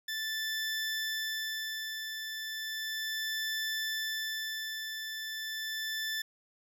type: tone with tremolo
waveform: 20% pulse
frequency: 1760 Hz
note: A6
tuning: in tune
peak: -27 dBFS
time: 0.08-6.22 s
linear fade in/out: 5 ms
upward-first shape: sine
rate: 0.35 Hz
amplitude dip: 45%
effects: none